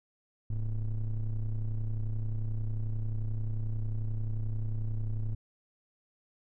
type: ring-modulated tone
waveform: triangle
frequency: 61.74 Hz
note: B1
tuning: in tune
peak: -24 dBFS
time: 0.5-5.35 s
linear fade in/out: 5 ms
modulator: 46.1 Hz
effects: none